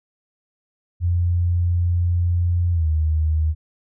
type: tone with pitch glide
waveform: sine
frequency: 87.31 to 78.23 Hz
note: F2 to D#2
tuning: 0 to +10 cents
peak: -16 dBFS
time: 1-3.55 s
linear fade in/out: 50 ms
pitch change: -190 cents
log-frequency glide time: 2.72-2.87 s
effects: none